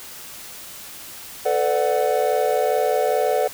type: chord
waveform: triangle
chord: B minor seventh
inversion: third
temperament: equal with one note detuned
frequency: 440 / 502.2 / 587.3 / 740 Hz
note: A4 / B4 / D5 / F#5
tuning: 0 / +29 / 0 / 0 cents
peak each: -21 dBFS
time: 1.45-3.48 s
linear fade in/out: 10 ms
effects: white hiss -38 dBFS RMS until 3.53 s